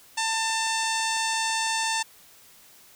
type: harmonic tone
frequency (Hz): 894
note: A5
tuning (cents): +27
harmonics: 1 / 2 / 3 / 4 / 5 / 6 / 7 / 8 / 9 / 10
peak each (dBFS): -28 / -31 / -33 / -34 / -35 / -36 / -36 / -37 / -38 / -38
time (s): 0.17-2.03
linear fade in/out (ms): 10
effects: white hiss -53 dBFS RMS until 2.95 s